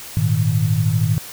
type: chord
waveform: sine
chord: Ab suspended second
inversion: none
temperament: equal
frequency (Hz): 103.83 / 116.54 / 155.56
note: Ab2 / Bb2 / Eb3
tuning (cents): 0 / 0 / 0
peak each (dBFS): -19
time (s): 0.17-1.18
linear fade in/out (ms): 0
effects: white hiss -35 dBFS RMS until 1.32 s